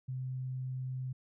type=tone; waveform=sine; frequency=129.2 Hz; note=C3; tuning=21 cents flat; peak=-35 dBFS; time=0.08-1.13 s; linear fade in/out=10 ms; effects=none

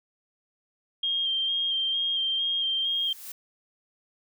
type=tone with vibrato; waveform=sine; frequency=3200 Hz; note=G7; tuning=35 cents sharp; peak=-24 dBFS; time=1.03-3.13 s; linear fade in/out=5 ms; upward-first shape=square; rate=2.2 Hz; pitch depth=20 cents each way
type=noise with exponential growth; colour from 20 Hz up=blue; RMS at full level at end=-37 dBFS; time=2.67-3.32 s; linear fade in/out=5 ms; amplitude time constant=140 ms
effects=none

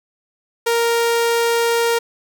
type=tone; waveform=sawtooth; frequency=466.2 Hz; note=A#4; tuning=in tune; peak=-11 dBFS; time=0.66-1.99 s; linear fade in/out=10 ms; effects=none

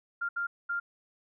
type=tone bursts at uneven times; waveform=sine; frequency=1396.9 Hz; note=F6; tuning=in tune; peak=-29 dBFS; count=3; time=0.21-0.29 / 0.36-0.47 / 0.69-0.8 s; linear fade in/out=10 ms; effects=none

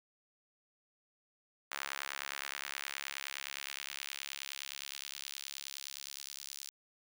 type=tone with high-pass filter sweep; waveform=sawtooth; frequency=69.6 Hz; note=C#2; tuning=8 cents sharp; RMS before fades=-44 dBFS; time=1.71-6.7 s; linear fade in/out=5 ms; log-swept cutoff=1400 to 5100 Hz; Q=1.2; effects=none

